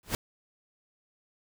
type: noise with exponential growth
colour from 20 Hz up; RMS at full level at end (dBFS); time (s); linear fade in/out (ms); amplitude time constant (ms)
pink; -25; 0.03-0.15; 1; 24
effects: none